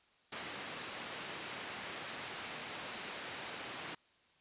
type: band-pass noise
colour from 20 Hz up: white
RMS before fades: -45 dBFS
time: 0.32-3.95 s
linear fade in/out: 5 ms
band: 120 to 3100 Hz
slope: 12 dB/octave
effects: white hiss -69 dBFS RMS until 4.4 s + resampled to 8000 Hz